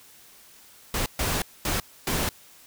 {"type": "noise bursts at uneven times", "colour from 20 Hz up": "pink", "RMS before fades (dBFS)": -26, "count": 4, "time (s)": [[0.94, 1.06], [1.19, 1.42], [1.65, 1.8], [2.07, 2.29]], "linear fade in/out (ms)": 2, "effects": ["white hiss -52 dBFS RMS until 2.66 s"]}